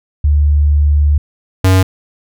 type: tone pair in turn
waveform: sine / square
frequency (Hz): 73.42 / 93.87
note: D2 / F#2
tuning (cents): 0 / +25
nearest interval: major third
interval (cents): 425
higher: second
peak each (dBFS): -7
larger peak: neither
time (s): 0.24-1.18 / 1.64-1.83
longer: first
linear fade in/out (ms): 5
effects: none